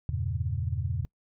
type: chord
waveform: sine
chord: E diminished seventh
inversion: none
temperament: equal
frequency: 82.41 / 98 / 116.54 / 138.59 Hz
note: E2 / G2 / Bb2 / Db3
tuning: 0 / 0 / 0 / 0 cents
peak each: -32 / -33 / -33 / -35 dBFS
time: 0.09-1.05 s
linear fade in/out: 0 ms
effects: noise-tail reverb RT60 0.1 s tail -25 dB re dry